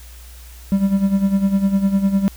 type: tone with tremolo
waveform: triangle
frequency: 196 Hz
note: G3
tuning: in tune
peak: -9 dBFS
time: 0.72-2.28 s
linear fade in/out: 0 ms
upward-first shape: sine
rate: 9.9 Hz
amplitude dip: 70%
effects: added 60 Hz sine -37 dBFS peak until 2.36 s + white hiss -45 dBFS RMS until 2.36 s